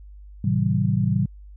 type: chord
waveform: sine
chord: A diminished seventh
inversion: none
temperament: just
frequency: 110 / 132 / 158.4 / 190.08 Hz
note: A2 / C3 / Eb3 / Gb3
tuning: 0 / +16 / +31 / +47 cents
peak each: -23 / -24 / -25 / -23 dBFS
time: 0.44-1.26 s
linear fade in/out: 5 ms
effects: added 50 Hz sine -40 dBFS peak until 1.56 s